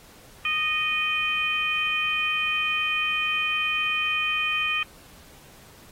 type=harmonic tone; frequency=619 Hz; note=D#5; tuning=9 cents flat; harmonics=2 / 3 / 4 / 5; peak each=-31 / -34 / -24 / -30 dBFS; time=0.45-4.83 s; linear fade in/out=2 ms; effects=pink hiss -51 dBFS RMS until 5.91 s + AAC 48 kbps